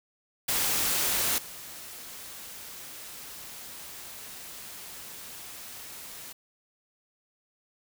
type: noise with level steps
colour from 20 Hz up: white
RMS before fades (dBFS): -27 / -43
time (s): 0.48-6.33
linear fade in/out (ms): 10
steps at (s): 1.38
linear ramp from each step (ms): 2
effects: none